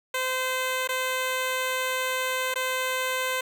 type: tone with dropouts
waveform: 10% pulse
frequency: 515 Hz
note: C5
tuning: 28 cents flat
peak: -17 dBFS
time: 0.14-3.41 s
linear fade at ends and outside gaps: 5 ms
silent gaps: 0.875-0.889 / 2.541-2.557 s
effects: none